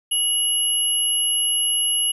sine tone pair together, 2911 / 11128 Hz, F#7 / F9, -29 / -7 cents, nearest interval octave + major seventh, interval 2322 cents, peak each -20 dBFS, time 0.11-2.12 s, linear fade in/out 10 ms, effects tanh soft clip ceiling -10 dBFS

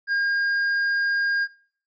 sine tone with tanh clipping, 1617 Hz, G#6, 47 cents flat, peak -21 dBFS, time 0.07-1.48 s, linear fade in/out 50 ms, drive 6 dB, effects noise-tail reverb RT60 0.5 s tail -23 dB re dry + resampled to 16000 Hz

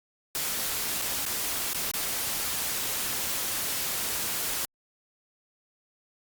white noise with dropouts, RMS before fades -30 dBFS, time 0.35-4.65 s, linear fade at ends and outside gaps 0 ms, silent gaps 1.016-1.021 / 1.253-1.263 / 1.732-1.746 / 1.913-1.938 s, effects Opus 48 kbps

